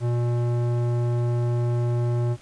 square tone with low-pass filter, 120 Hz, B2, 49 cents flat, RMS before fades -23 dBFS, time 0-2.37 s, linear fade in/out 50 ms, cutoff 810 Hz, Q 0.61, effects pink hiss -51 dBFS RMS until 2.41 s + resampled to 22050 Hz

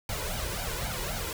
pink noise with flanger, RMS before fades -33 dBFS, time 0.09-1.33 s, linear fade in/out 2 ms, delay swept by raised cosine 1.3 to 2.08 ms, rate 3.8 Hz, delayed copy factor +0.75, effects none

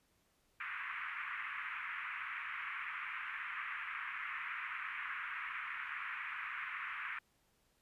white band-pass noise, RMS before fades -43 dBFS, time 0.6-7.19 s, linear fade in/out 5 ms, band 1100 to 2400 Hz, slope 48 dB/octave, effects pink hiss -75 dBFS RMS until 7.81 s + resampled to 32000 Hz

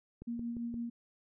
click train, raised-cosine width 3 ms, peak -33 dBFS, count 4, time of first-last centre 0.22-0.742 s, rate 5.75 Hz
sine tone with tremolo, 235.3 Hz, A#3, 16 cents sharp, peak -34 dBFS, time 0.27-0.9 s, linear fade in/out 10 ms, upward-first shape sine, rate 6 Hz, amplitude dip 35%
effects none

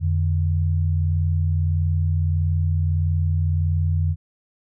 sine tone pair together, 87.31 / 148.9 Hz, F2 / D3, 0 / +24 cents, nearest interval major sixth, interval 924 cents, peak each -18 / -25 dBFS, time 0-4.16 s, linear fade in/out 50 ms, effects none

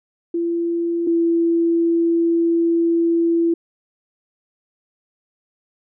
sine tone pair in turn, 339.3 / 335.6 Hz, F4 / E4, -50 / +31 cents, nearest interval unison, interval 19 cents, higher first, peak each -18 / -14 dBFS, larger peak second, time 0.34-1.07 / 1.07-3.54 s, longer second, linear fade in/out 5 ms, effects none

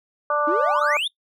harmonic tone, 294.9 Hz, D4, 7 cents sharp, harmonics 2 / 3 / 4 / 5, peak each -23 / -29 / -21 / -29 dBFS, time 0.3-0.97 s, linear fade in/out 2 ms
triangle exponential sweep, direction up, 293.7 to 3729 Hz, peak -20 dBFS, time 0.47-1.08 s, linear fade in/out 10 ms
effects noise-tail reverb RT60 0.1 s tail -21 dB re dry

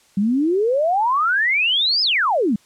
sine exponential two-way sweep, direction up then down, 190 to 5200 to 190 Hz, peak -15 dBFS, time 0.17-2.56 s, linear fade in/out 5 ms, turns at 2.02 s, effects white hiss -55 dBFS RMS until 2.65 s + low-pass 9000 Hz 12 dB/octave

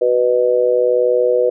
sine tone with amplitude modulation, 493.9 Hz, B4, in tune, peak -7 dBFS, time 0.01-1.5 s, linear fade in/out 10 ms, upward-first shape sine, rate 121 Hz, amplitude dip 95%, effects none

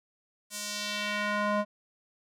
square tone with band-pass filter sweep, 207.7 Hz, G#3, in tune, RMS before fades -31 dBFS, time 0.5-1.65 s, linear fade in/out 50 ms, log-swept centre 9000 to 740 Hz, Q 1.2, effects none

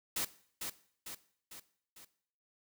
white noise with echo, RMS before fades -35 dBFS, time 0.16-0.25 s, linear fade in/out 5 ms, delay 450 ms, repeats 4, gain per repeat -5 dB, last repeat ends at 2.05 s, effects noise-tail reverb RT60 0.6 s tail -17 dB re dry

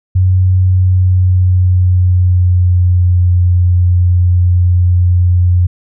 sine tone with pitch glide, 92.5 to 89.09 Hz, F#2 to F2, 0 to +35 cents, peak -6 dBFS, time 0.15-5.67 s, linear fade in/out 10 ms, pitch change -65 cents, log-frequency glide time 0.63-3.32 s, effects none

